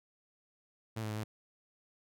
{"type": "tone with pitch steps", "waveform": "sawtooth", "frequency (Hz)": [111.5, 107.9, 106.7, 108.6], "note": ["A2", "A2", "G#2", "A2"], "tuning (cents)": [23, -33, 47, -22], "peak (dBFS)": -32, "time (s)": [0.96, 1.24], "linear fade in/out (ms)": 10, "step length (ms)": 70, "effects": []}